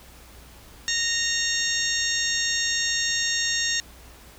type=harmonic tone with a mistuned harmonic; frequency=927 Hz; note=A#5; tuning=10 cents flat; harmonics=2 / 3 / 4 / 5 / 6 / 7 / 8; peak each=-28 / -33 / -29 / -33 / -29 / -29 / -34 dBFS; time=0.88-3.8 s; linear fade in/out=0 ms; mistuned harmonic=5; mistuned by=-110 cents; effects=added 60 Hz sine -49 dBFS peak until 4.38 s + pink hiss -49 dBFS RMS until 4.38 s